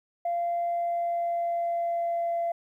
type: tone with pitch glide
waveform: sine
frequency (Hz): 690 to 682.1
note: F5 to F5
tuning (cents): -21 to -41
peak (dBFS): -24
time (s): 0.25-2.52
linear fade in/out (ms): 5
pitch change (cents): -20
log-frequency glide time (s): 0.68-2.39
effects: tanh soft clip ceiling -22 dBFS + 11-bit